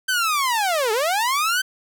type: linear two-way sweep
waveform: sawtooth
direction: down then up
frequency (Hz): 1560 to 415.3 to 1560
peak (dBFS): -15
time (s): 0.08-1.62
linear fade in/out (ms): 10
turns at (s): 0.92
effects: none